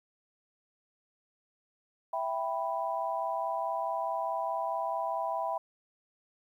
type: chord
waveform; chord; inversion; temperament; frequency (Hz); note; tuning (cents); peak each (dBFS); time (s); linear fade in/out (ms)
sine; E minor; none; equal; 659.3 / 784 / 987.8; E5 / G5 / B5; 0 / 0 / 0; -34 / -35 / -34; 2.13-5.58; 5
effects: 11-bit